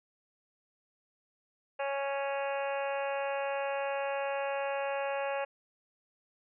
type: harmonic tone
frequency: 277.2 Hz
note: C#4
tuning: in tune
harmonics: 2 / 3 / 4 / 5 / 6 / 7 / 8 / 9 / 10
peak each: -33 / -37 / -43 / -46 / -43 / -49 / -50 / -45 / -46 dBFS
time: 1.79-5.45 s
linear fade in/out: 10 ms
effects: none